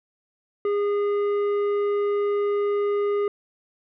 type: tone with tanh clipping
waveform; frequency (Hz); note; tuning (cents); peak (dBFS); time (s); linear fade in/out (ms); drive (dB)
sine; 408.9; G#4; -27; -22; 0.65-3.28; 2; 9
effects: none